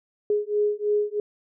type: beating tone pair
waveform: sine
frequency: 415.3 / 418.4 Hz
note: G#4 / G#4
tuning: 0 / +13 cents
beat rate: 3.1 Hz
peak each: -24 / -24 dBFS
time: 0.3-1.2 s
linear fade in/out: 2 ms
effects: none